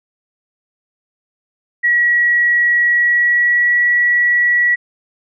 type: tone with pitch glide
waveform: sine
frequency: 1920 to 1935.6 Hz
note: B6 to B6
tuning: -49 to -35 cents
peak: -10 dBFS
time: 1.83-4.76 s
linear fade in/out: 20 ms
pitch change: +14 cents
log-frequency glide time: 2.86-3.83 s
effects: none